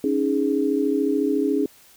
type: chord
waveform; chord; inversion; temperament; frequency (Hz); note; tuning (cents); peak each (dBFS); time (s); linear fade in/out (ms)
sine; C# suspended second; none; equal; 277.2 / 311.1 / 415.3; C#4 / D#4 / G#4; 0 / 0 / 0; -22 / -24 / -23; 0.04-1.66; 2
effects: white hiss -52 dBFS RMS until 1.96 s